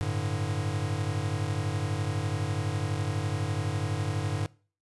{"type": "chord", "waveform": "square", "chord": "G suspended second", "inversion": "none", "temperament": "equal", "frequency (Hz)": [98, 110, 146.83], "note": ["G2", "A2", "D3"], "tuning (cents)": [0, 0, 0], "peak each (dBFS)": [-32, -33, -34], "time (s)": [0.01, 4.46], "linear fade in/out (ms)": 0, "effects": ["noise-tail reverb RT60 0.4 s tail -22 dB re dry", "resampled to 24000 Hz"]}